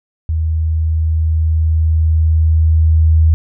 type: tone with level ramp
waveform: sine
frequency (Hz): 79.7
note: D#2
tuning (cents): +42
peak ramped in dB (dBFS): -13 to -6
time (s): 0.29-3.34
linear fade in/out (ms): 0
effects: none